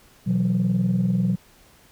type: chord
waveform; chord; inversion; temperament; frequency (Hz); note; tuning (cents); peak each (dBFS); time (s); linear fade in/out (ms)
sine; B suspended fourth; none; equal; 123.47 / 164.81 / 185; B2 / E3 / F#3; 0 / 0 / 0; -23 / -24 / -19; 0.26-1.36; 20
effects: tanh soft clip ceiling -14 dBFS + pink hiss -54 dBFS RMS until 1.91 s